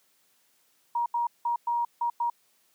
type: tone bursts at uneven times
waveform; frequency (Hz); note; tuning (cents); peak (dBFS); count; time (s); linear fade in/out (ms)
sine; 947; A#5; +27; -24; 6; 0.95-1.06 / 1.14-1.27 / 1.45-1.56 / 1.67-1.85 / 2.01-2.1 / 2.2-2.3; 5
effects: white hiss -67 dBFS RMS until 2.74 s + high-pass 150 Hz 12 dB/octave